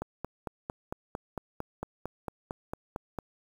click train, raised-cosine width 1 ms, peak -20 dBFS, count 15, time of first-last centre 0.02-3.187 s, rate 4.42 Hz, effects 8-bit

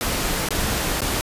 pink noise with dropouts, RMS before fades -23 dBFS, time 0.01-1.21 s, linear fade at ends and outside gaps 0 ms, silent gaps 0.487-0.507 / 1.006-1.018 s, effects resampled to 32000 Hz

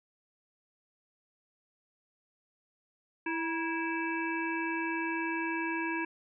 harmonic tone with a mistuned harmonic, 329.6 Hz, E4, in tune, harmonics 1 / 3 / 5 / 7 / 8, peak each -34 / -37 / -37 / -40 / -40 dBFS, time 3.26-6.05 s, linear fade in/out 5 ms, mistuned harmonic 3, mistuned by -51 cents, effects none

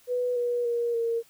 sine tone with pitch steps, 493.9 / 483.2 / 472.7 / 462.4 Hz, B4 / B4 / A#4 / A#4, 0 / -38 / +24 / -14 cents, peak -24 dBFS, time 0.07-1.23 s, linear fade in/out 50 ms, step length 290 ms, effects white hiss -59 dBFS RMS until 1.29 s

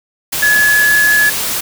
sine tone in noise, 1700 Hz, G#6, 40 cents sharp, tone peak -8 dBFS, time 0.42-1.3 s, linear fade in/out 10 ms, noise white, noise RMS -18 dBFS, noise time 0.32-1.61 s, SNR +7 dB, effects none

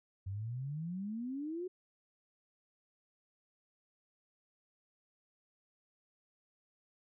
sine exponential sweep, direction up, 92.9 to 375 Hz, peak -37 dBFS, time 0.26-1.68 s, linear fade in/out 10 ms, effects none

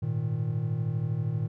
triangle chord, Ab suspended second, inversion none, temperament equal, 103.83 / 116.54 / 155.56 Hz, Ab2 / Bb2 / Eb3, 0 / 0 / 0 cents, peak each -33 / -27 / -29 dBFS, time 0.02-1.48 s, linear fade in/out 10 ms, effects none

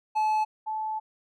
triangle / sine tone pair in turn, 862 / 869 Hz, A5 / A5, -36 / -22 cents, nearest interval unison, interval 14 cents, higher second, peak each -20 / -28 dBFS, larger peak first, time 0.15-0.45 / 0.66-1 s, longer second, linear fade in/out 20 ms, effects none

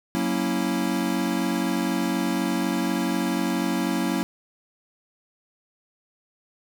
square chord, F# dominant seventh, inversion none, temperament equal, 185 / 233.1 / 277.2 / 329.6 Hz, F#3 / A#3 / C#4 / E4, 0 / 0 / 0 / 0 cents, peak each -29 dBFS, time 0.15-4.23 s, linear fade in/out 0 ms, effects none

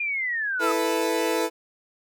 sine linear sweep, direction down, 2441 to 1248 Hz, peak -24 dBFS, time 0-0.72 s, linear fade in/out 5 ms
30% pulse chord, E suspended fourth, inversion none, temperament equal, 329.6 / 440 / 493.9 Hz, E4 / A4 / B4, 0 / 0 / 0 cents, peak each -24 dBFS, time 0.59-1.5 s, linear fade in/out 50 ms
effects none

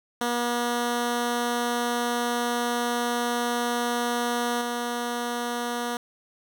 10% pulse tone with level steps, 240 Hz, B3, 49 cents flat, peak -16 / -19 dBFS, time 0.21-5.97 s, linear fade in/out 2 ms, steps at 4.61 s, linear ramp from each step 5 ms, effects none

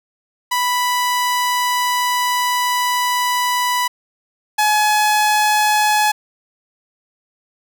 sawtooth tone pair in turn, 987.8 / 847 Hz, B5 / G#5, 0 / +34 cents, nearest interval minor third, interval 266 cents, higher first, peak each -12 / -9 dBFS, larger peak second, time 0.51-3.88 / 4.58-6.12 s, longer first, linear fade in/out 10 ms, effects none

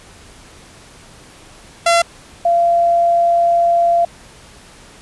sawtooth / sine tone pair in turn, 681 / 686.1 Hz, F5 / F5, -44 / -31 cents, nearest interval unison, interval 13 cents, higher second, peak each -6 / -10 dBFS, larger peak first, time 1.86-2.02 / 2.45-4.05 s, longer second, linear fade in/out 5 ms, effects pink hiss -42 dBFS RMS until 5.01 s + resampled to 24000 Hz

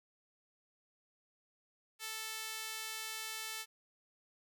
sawtooth tone with high-pass filter, 440 Hz, A4, in tune, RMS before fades -43 dBFS, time 1.99-3.66 s, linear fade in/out 50 ms, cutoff 2100 Hz, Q 0.61, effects none

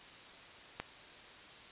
click, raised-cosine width 0.3 ms, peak -21 dBFS, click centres 0.8 s, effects white hiss -53 dBFS RMS until 1.71 s + resampled to 8000 Hz

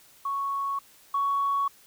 sine tone pair in turn, 1108.7 / 1116.4 Hz, C#6 / C#6, 0 / +12 cents, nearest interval unison, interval 12 cents, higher second, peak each -26 / -22 dBFS, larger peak second, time 0.25-0.79 / 1.14-1.68 s, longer neither, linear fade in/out 5 ms, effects tanh soft clip ceiling -18 dBFS + white hiss -56 dBFS RMS until 1.86 s

